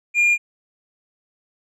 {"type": "tone with tanh clipping", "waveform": "sine", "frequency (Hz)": 2411, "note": "D7", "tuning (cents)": 45, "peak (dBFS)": -14, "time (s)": [0.14, 0.38], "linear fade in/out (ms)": 50, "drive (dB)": 3, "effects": []}